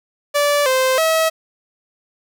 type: tone with pitch steps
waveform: sawtooth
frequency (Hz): 580 / 520 / 644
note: D5 / C5 / E5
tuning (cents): -22 / -11 / -41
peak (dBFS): -10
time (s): 0.34-1.3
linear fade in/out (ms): 20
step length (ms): 320
effects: none